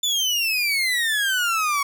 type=exponential sweep; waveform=30% pulse; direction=down; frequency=3533 to 1108.7 Hz; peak=-17 dBFS; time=0.03-1.83 s; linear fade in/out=5 ms; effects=none